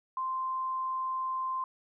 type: tone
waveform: sine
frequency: 1043 Hz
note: C6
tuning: 6 cents flat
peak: -30 dBFS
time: 0.17-1.64 s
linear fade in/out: 2 ms
effects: none